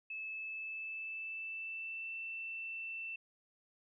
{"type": "tone with pitch glide", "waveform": "sine", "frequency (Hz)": [2608, 2672], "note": ["E7", "E7"], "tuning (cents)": [-19, 23], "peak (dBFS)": -40, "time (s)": [0.1, 3.16], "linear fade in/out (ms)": 5, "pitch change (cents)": 42, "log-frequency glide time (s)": [0.32, 2.16], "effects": []}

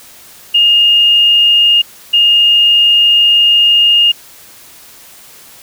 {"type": "tone pair in turn", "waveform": "sine", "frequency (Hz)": [2837, 2837], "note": ["F7", "F7"], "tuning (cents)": [27, 27], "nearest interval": "unison", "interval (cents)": 0, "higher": "neither", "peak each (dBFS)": [-5, -5], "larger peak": "neither", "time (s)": [[0.54, 1.82], [2.13, 4.12]], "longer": "second", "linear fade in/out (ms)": 10, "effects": ["white hiss -38 dBFS RMS until 5.62 s"]}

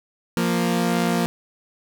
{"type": "tone pair together", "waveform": "sawtooth", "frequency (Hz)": [174.63, 233.1], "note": ["F3", "A#3"], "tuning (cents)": [0, 0], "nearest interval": "perfect fourth", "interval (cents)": 500, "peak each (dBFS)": [-18, -18], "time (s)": [0.37, 1.26], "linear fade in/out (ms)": 0, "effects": []}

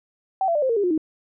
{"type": "tone with pitch steps", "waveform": "sine", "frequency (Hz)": [766, 674.6, 594.1, 523.2, 460.8, 405.8, 357.4, 314.7], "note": ["G5", "E5", "D5", "C5", "A#4", "G#4", "F4", "D#4"], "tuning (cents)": [-40, 40, 20, 0, -20, -40, 40, 20], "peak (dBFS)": -18, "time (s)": [0.41, 0.978], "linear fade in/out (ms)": 2, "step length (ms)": 71, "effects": []}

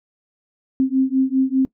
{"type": "beating tone pair", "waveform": "sine", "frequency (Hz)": [261.6, 266.6], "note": ["C4", "C4"], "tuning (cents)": [0, 33], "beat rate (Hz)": 5, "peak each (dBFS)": -18, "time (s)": [0.8, 1.65], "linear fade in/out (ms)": 0, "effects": ["noise-tail reverb RT60 0.1 s tail -20 dB re dry"]}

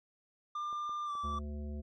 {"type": "tone with pitch glide", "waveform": "triangle", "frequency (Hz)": [1196, 1162], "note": ["D6", "D6"], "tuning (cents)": [31, -19], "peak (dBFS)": -33, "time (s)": [0.55, 1.39], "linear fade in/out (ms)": 5, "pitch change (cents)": -50, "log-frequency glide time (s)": [1.05, 1.13]}
{"type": "clicks", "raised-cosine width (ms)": 1, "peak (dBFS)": -40, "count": 3, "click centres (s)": [0.728, 0.894, 1.153]}
{"type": "harmonic tone", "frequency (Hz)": 73.42, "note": "D2", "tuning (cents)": 0, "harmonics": [1, 3, 5, 7, 9], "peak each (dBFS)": [-38, -44, -52, -55, -58], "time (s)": [1.23, 1.82], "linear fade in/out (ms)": 20}
{"effects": ["MP3 32 kbps"]}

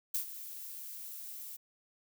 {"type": "noise with ADSR envelope", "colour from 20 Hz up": "violet", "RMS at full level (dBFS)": -32, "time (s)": [0.14, 1.57], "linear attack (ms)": 8, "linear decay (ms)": 97, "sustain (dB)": -13, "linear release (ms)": 13, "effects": []}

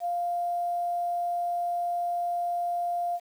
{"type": "tone with quantisation", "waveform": "sine", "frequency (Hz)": 698.5, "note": "F5", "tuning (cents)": 0, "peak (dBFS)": -26, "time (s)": [0, 3.2], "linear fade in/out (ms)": 50, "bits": 9, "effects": []}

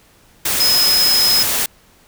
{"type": "tone in noise", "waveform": "sine", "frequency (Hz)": 5110, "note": "D#8", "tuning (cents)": 45, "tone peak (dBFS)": -12, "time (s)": [0.6, 1.43], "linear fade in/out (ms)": 5, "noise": "white", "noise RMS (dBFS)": -18, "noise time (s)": [0.45, 1.66], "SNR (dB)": 3, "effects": ["pink hiss -51 dBFS RMS until 2.07 s"]}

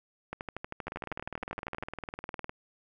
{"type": "two click trains", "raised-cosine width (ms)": 0.5, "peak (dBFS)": [-22, -21], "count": [33, 20], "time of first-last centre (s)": [[0.87, 2.494], [0.33, 1.826]], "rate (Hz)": [19.7, 12.7], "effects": []}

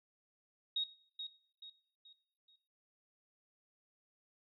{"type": "tone with echo", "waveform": "sine", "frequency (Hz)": 3759, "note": "A#7", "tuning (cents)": 14, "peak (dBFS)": -32, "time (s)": [0.76, 0.84], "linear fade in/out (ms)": 5, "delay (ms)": 430, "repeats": 4, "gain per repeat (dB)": -8, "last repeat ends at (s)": 2.56, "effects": ["noise-tail reverb RT60 0.6 s tail -19 dB re dry"]}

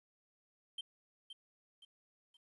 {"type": "tone with echo", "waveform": "triangle", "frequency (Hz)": 3136, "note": "G7", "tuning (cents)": 0, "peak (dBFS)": -38, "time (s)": [0.78, 0.81], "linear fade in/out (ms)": 5, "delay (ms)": 520, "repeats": 3, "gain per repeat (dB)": -8, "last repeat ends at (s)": 2.37, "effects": ["resampled to 24000 Hz", "13-bit"]}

